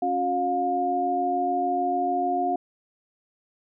sine tone cluster, 275.5 / 362.3 / 711 Hz, C#4 / F#4 / F5, -11 / -36 / +31 cents, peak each -30 / -30 / -23 dBFS, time 0.02-2.56 s, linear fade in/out 5 ms, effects none

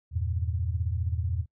sine chord, E diminished, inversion none, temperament equal, 82.41 / 98 / 116.54 Hz, E2 / G2 / Bb2, 0 / 0 / 0 cents, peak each -28 / -32 / -34 dBFS, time 0.11-1.46 s, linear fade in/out 50 ms, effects noise-tail reverb RT60 0.1 s tail -25 dB re dry

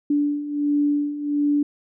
sine beating tone pair, 290 / 291.4 Hz, D4 / D4, -22 / -13 cents, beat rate 1.4 Hz, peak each -25 / -20 dBFS, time 0.1-1.63 s, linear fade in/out 5 ms, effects none

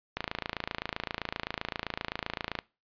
click train, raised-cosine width 0.3 ms, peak -15 dBFS, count 68, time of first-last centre 0.17-2.589 s, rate 27.7 Hz, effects noise-tail reverb RT60 0.3 s tail -22 dB re dry + resampled to 11025 Hz

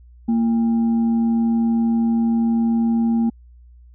sine tone with frequency modulation, 230.2 Hz, A#3, 22 cents flat, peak -15 dBFS, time 0.28-3.3 s, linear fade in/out 10 ms, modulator 573 Hz, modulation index 0.22, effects added 60 Hz sine -43 dBFS peak until 3.94 s

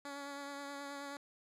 10% pulse tone with vibrato, 282.1 Hz, C#4, 30 cents sharp, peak -35 dBFS, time 0.05-1.17 s, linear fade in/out 2 ms, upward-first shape triangle, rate 9.4 Hz, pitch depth 24 cents each way, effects low-pass 10000 Hz 12 dB/octave

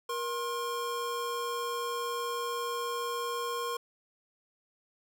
square tone pair together, 474.5 / 1065.2 Hz, A#4 / C6, +31 / +31 cents, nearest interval octave + major second, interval 1400 cents, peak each -36 / -35 dBFS, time 0.09-3.77 s, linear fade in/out 5 ms, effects none

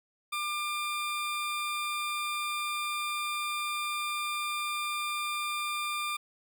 20% pulse tone, 1196 Hz, D6, 31 cents sharp, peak -26 dBFS, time 0.32-6.17 s, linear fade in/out 10 ms, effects none

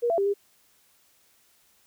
sine tone with pitch steps, 475.9 / 672 / 396.7 / 403.4 Hz, A#4 / E5 / G4 / G4, +36 / +33 / +21 / +50 cents, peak -21 dBFS, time 0.02-0.34 s, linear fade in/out 20 ms, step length 80 ms, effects white hiss -63 dBFS RMS until 1.86 s

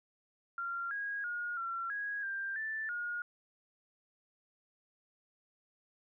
sine tone with pitch steps, 1383 / 1642 / 1433 / 1361 / 1654 / 1586 / 1763 / 1433 Hz, F6 / G#6 / F6 / F6 / G#6 / G6 / A6 / F6, -17 / -20 / +44 / -45 / -8 / +20 / +3 / +44 cents, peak -35 dBFS, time 0.58-3.22 s, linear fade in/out 2 ms, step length 330 ms, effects none

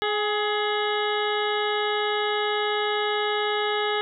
harmonic tone with a mistuned harmonic, 420.7 Hz, G#4, 22 cents sharp, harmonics 1 / 2 / 3 / 4 / 5 / 7 / 8 / 9, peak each -26 / -29 / -31 / -32 / -33 / -34 / -35 / -36 dBFS, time 0.02-4.01 s, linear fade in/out 0 ms, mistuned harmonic 2, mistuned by -31 cents, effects none

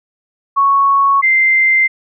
sine tone pair in turn, 1108 / 2085 Hz, C#6 / C7, -1 / -7 cents, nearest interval major seventh, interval 1094 cents, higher second, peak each -8 dBFS, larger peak neither, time 0.56-1.22 / 1.22-1.88 s, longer neither, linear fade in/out 20 ms, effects none

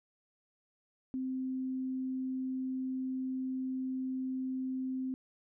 sine tone, 260 Hz, C4, 11 cents flat, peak -33 dBFS, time 1.14-5.14 s, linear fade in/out 0 ms, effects none

